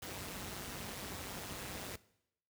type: noise with amplitude modulation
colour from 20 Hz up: pink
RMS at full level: -41 dBFS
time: 0.02-1.96 s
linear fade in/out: 5 ms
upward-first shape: sine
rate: 193 Hz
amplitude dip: 70%
effects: noise-tail reverb RT60 0.8 s tail -20 dB re dry + high-pass 60 Hz 12 dB/octave